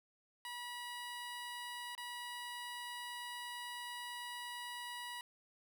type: tone with dropouts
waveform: 15% pulse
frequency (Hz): 969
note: B5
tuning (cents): -33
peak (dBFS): -37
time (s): 0.45-5.21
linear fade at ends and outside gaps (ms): 1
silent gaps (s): 1.951-1.978
effects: none